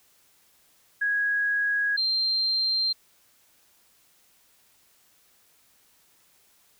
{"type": "tone pair in turn", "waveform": "sine", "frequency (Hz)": [1656, 4161], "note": ["G#6", "C8"], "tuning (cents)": [-5, -10], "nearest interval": "octave + major third", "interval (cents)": 1595, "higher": "second", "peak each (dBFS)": -22, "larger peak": "neither", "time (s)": [[1.01, 1.97], [1.97, 2.93]], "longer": "neither", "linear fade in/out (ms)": 10, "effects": ["white hiss -62 dBFS RMS until 6.79 s"]}